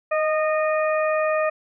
harmonic tone with a mistuned harmonic, 615 Hz, D#5, 20 cents flat, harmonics 1 / 2 / 3 / 4, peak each -20 / -26 / -30 / -32 dBFS, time 0.11-1.5 s, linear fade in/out 10 ms, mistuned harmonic 1, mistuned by +21 cents, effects none

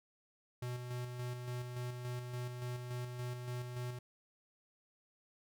square tone with tremolo, 123.47 Hz, B2, in tune, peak -39 dBFS, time 0.62-3.99 s, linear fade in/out 5 ms, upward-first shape square, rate 3.5 Hz, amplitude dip 40%, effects none

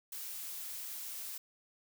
blue noise, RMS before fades -43 dBFS, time 0.12-1.38 s, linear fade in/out 5 ms, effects none

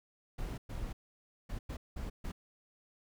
brown noise bursts at uneven times, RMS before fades -39 dBFS, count 6, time 0.38-0.58 / 0.69-0.93 / 1.49-1.59 / 1.69-1.77 / 1.96-2.1 / 2.24-2.32 s, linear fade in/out 10 ms, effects none

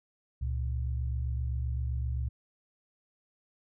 sine tone pair together, 68.84 / 116.54 Hz, C#2 / A#2, -11 / 0 cents, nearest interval major sixth, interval 911 cents, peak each -30 / -35 dBFS, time 0.41-2.29 s, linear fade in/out 10 ms, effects none

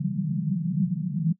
white band-pass noise, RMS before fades -26 dBFS, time 0-1.33 s, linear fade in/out 10 ms, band 140 to 200 Hz, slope 96 dB/octave, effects noise-tail reverb RT60 0.1 s tail -21 dB re dry

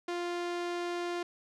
sawtooth tone with low-pass filter, 349.2 Hz, F4, in tune, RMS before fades -35 dBFS, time 0.08-1.23 s, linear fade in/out 5 ms, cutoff 5900 Hz, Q 0.63, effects none

